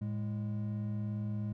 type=tone pair together; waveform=triangle; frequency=109.71 / 207.1 Hz; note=A2 / G#3; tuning=-5 / -5 cents; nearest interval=major seventh; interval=1100 cents; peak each=-33 / -36 dBFS; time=0.01-1.53 s; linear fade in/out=10 ms; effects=none